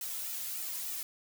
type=noise with flanger; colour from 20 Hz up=blue; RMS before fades=-38 dBFS; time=0.01-1.03 s; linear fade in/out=2 ms; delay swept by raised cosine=1.8 to 2.63 ms; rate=3.4 Hz; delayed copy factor=-0.85; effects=none